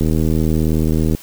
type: click train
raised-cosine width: 3 ms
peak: -5 dBFS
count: 91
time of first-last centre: 0.01-1.149 s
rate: 79 Hz
effects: white hiss -40 dBFS RMS until 1.22 s